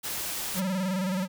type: noise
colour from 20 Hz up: white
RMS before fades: -33 dBFS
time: 0.03-0.61 s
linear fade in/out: 20 ms
type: tone with vibrato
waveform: square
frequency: 187.6 Hz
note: F#3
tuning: 24 cents sharp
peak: -27 dBFS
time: 0.54-1.28 s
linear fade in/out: 50 ms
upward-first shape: square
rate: 19 Hz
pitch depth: 64 cents each way
effects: none